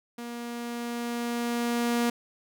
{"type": "tone with level ramp", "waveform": "sawtooth", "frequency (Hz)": 237.5, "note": "A#3", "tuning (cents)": 33, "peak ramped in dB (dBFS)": [-32, -19], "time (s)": [0.18, 2.1], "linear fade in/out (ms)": 5, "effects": []}